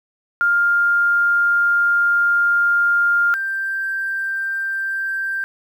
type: tone pair in turn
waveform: sine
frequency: 1403 / 1574.8 Hz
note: F6 / G6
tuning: +8 / +8 cents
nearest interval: major second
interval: 200 cents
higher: second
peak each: -13 / -20 dBFS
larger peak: first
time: 0.41-3.34 / 3.34-5.44 s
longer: first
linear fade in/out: 0 ms
effects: 8-bit